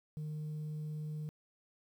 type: tone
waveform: sine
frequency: 152.8 Hz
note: D#3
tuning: 31 cents flat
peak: -35 dBFS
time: 0.17-1.29 s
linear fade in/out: 0 ms
effects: tanh soft clip ceiling -37 dBFS + 11-bit